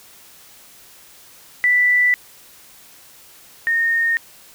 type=tone pair in turn; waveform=sine; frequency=1975.5 / 1841.4 Hz; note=B6 / A#6; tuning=0 / -22 cents; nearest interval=minor second; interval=122 cents; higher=first; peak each=-12 / -15 dBFS; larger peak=first; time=1.64-2.14 / 3.67-4.17 s; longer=neither; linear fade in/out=0 ms; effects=white hiss -46 dBFS RMS until 4.54 s